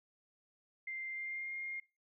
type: tone with pitch glide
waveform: sine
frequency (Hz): 2093 to 2125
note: C7 to C7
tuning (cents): 0 to +26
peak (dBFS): -39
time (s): 0.87-1.8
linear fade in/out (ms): 5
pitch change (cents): +26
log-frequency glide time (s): 1.11-1.53
effects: noise-tail reverb RT60 0.3 s tail -22 dB re dry